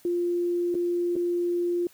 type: tone with dropouts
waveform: sine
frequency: 349.2 Hz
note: F4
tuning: in tune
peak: -23 dBFS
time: 0.05-1.87 s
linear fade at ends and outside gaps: 2 ms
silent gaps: 0.744-0.751 / 1.156-1.163 s
effects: white hiss -57 dBFS RMS until 1.93 s